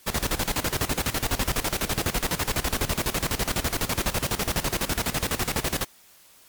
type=noise with tremolo; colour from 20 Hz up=pink; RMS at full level=-24 dBFS; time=0.06-5.85 s; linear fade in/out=20 ms; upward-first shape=square; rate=12 Hz; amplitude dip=80%; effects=white hiss -54 dBFS RMS until 6.48 s + MP3 96 kbps